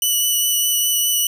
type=tone with vibrato; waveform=10% pulse; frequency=2960 Hz; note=F#7; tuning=in tune; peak=-8 dBFS; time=0.02-1.27 s; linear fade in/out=2 ms; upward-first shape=sine; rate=4.9 Hz; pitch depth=12 cents each way; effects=none